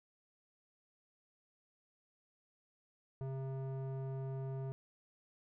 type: tone with low-pass filter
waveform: square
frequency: 133.7 Hz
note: C3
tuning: 38 cents sharp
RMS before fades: -41 dBFS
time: 3.21-4.72 s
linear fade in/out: 0 ms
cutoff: 710 Hz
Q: 0.91
effects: none